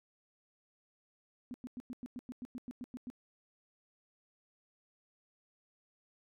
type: tone bursts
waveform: sine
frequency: 247.6 Hz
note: B3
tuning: 5 cents sharp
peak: -40 dBFS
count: 13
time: 1.51-3.101 s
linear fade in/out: 0 ms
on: 31 ms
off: 99 ms
effects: none